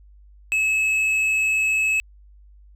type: tone with tanh clipping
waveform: triangle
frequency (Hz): 2587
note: E7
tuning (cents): -33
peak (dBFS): -19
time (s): 0.52-2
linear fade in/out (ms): 0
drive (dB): 10
effects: added 50 Hz sine -46 dBFS peak until 2.75 s